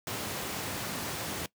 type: high-pass noise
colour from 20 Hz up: pink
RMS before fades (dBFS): -36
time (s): 0.07-1.46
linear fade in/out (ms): 2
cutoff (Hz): 100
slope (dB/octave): 12
effects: noise-tail reverb RT60 0.1 s tail -20 dB re dry + high-pass 60 Hz 12 dB/octave